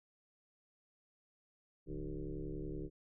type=tone with frequency modulation; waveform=sine; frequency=162.2 Hz; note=E3; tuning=28 cents flat; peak=-39 dBFS; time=1.86-2.9 s; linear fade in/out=50 ms; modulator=70.7 Hz; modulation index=3.7; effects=none